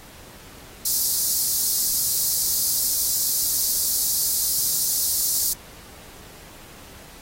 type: high-pass noise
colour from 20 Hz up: white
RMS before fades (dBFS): -22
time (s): 0.85-5.53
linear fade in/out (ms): 5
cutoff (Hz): 4300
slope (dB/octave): 48
effects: pink hiss -45 dBFS RMS until 7.21 s + AAC 48 kbps